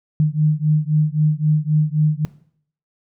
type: beating tone pair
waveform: sine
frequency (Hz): 151.1 / 154.9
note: D3 / D#3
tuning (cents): +50 / -7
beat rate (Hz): 3.8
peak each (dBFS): -17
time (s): 0.2-2.25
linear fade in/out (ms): 0
effects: noise-tail reverb RT60 0.6 s tail -18 dB re dry